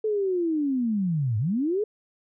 sine linear two-way sweep, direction down then up, 440 to 100.9 to 440 Hz, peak -22 dBFS, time 0.04-1.84 s, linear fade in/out 5 ms, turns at 1.38 s, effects none

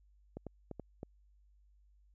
clicks, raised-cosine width 2 ms, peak -29 dBFS, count 5, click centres 0.37 / 0.467 / 0.713 / 0.797 / 1.031 s, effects added 50 Hz sine -63 dBFS peak until 2.14 s

